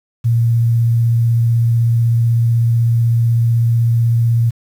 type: tone with vibrato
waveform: sine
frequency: 116.54 Hz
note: A#2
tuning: in tune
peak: -10 dBFS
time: 0.24-4.51 s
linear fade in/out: 20 ms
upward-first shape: sine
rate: 16 Hz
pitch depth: 12 cents each way
effects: 7-bit